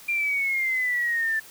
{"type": "exponential sweep", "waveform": "sine", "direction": "down", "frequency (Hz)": [2395, 1760], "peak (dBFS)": -22, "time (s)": [0.08, 1.4], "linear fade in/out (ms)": 10, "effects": ["white hiss -47 dBFS RMS until 1.5 s"]}